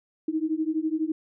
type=beating tone pair; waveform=sine; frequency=309.5 / 321.5 Hz; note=D#4 / E4; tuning=-9 / -43 cents; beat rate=12 Hz; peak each=-27 dBFS; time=0.28-1.12 s; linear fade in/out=5 ms; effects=none